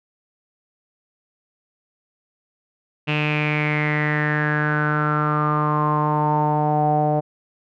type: tone with low-pass filter sweep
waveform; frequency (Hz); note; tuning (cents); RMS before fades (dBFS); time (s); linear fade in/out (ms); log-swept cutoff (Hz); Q
sawtooth; 150.6; D3; +44; -20; 3.07-7.21; 20; 2700 to 680; 8
effects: none